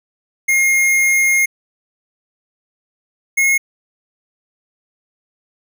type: tone pair in turn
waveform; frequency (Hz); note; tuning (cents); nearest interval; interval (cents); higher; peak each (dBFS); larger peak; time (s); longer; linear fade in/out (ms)
square; 2138 / 2163; C7 / C#7; +37 / -43; unison; 20; second; -12; neither; 0.48-1.46 / 3.37-3.58; first; 10
effects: none